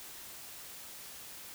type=silence; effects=white hiss -48 dBFS RMS until 1.54 s